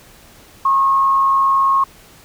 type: tone with frequency modulation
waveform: sine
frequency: 1085 Hz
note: C#6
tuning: 37 cents flat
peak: -11 dBFS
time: 0.65-1.84 s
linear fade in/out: 5 ms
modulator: 142 Hz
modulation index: 0.25
effects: pink hiss -45 dBFS RMS until 2.24 s